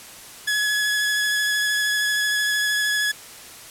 sawtooth tone with vibrato, 1692 Hz, G#6, 32 cents sharp, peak -16 dBFS, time 0.47-3.12 s, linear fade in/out 10 ms, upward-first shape triangle, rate 13 Hz, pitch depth 16 cents each way, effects white hiss -41 dBFS RMS until 3.7 s + low-pass 12000 Hz 12 dB/octave

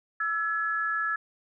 sine tone pair together, 1326.6 / 1700 Hz, E6 / G#6, +11 / +40 cents, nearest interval major third, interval 429 cents, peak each -29 / -28 dBFS, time 0.2-1.16 s, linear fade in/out 5 ms, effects none

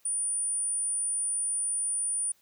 sine tone, 9397 Hz, D9, in tune, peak -27 dBFS, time 0.05-2.32 s, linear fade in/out 5 ms, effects white hiss -66 dBFS RMS until 2.41 s

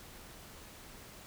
silence, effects pink hiss -52 dBFS RMS until 1.26 s

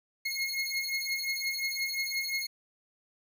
25% pulse beating tone pair, 2156 / 2161.7 Hz, C#7 / C#7, -49 / -44 cents, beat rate 5.7 Hz, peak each -30 dBFS, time 0.25-2.47 s, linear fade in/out 10 ms, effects none

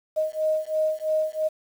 sine beating tone pair, 622.3 / 625.3 Hz, D#5 / D#5, 0 / +8 cents, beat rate 3 Hz, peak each -25 dBFS, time 0.16-1.49 s, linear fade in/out 20 ms, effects 8-bit

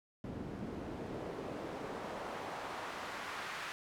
pink noise with band-pass filter sweep, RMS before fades -43 dBFS, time 0.24-3.72 s, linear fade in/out 0 ms, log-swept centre 200 to 1700 Hz, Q 0.92, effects none

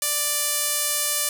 sawtooth tone with band-pass filter, 589 Hz, D5, 5 cents sharp, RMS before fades -24 dBFS, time 0.02-1.29 s, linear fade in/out 2 ms, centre 11000 Hz, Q 1.1, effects 7-bit

